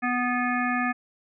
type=harmonic tone with a mistuned harmonic; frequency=246.9 Hz; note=B3; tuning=in tune; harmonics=1 / 3 / 5 / 7 / 9 / 10; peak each=-27 / -30 / -30 / -29 / -35 / -36 dBFS; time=0.02-0.93 s; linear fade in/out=20 ms; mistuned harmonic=9; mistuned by=-46 cents; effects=none